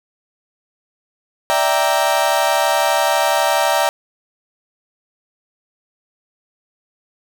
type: chord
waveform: 35% pulse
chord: E half-diminished seventh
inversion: third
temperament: equal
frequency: 587.3 / 659.3 / 784 / 932.3 Hz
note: D5 / E5 / G5 / Bb5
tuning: 0 / 0 / 0 / 0 cents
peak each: -18 dBFS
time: 1.5-3.89 s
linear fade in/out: 0 ms
effects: none